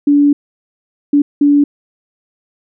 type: tone bursts at uneven times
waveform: sine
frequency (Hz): 288.2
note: D4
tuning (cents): -33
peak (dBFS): -6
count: 3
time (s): 0.07-0.33 / 1.13-1.22 / 1.41-1.64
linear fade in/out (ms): 5
effects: none